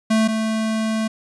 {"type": "tone pair in turn", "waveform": "square", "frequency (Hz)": [220.2, 220.2], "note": ["A3", "A3"], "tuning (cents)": [2, 2], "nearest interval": "unison", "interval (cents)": 0, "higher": "neither", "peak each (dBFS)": [-15, -20], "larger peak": "first", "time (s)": [[0.1, 0.28], [0.28, 1.08]], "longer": "second", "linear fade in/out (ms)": 10, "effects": ["resampled to 24000 Hz", "9-bit"]}